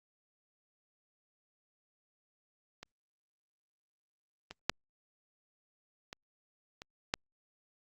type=clicks; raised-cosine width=0.2 ms; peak=-28 / -26 / -9 / -26 / -28 / -12 dBFS; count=6; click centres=2.83 / 4.51 / 4.696 / 6.129 / 6.819 / 7.139 s; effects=Opus 48 kbps